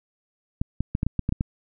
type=clicks; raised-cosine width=5 ms; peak=-11 dBFS; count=9; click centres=0.615 / 0.806 / 0.951 / 1.031 / 1.066 / 1.193 / 1.291 / 1.324 / 1.409 s; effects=none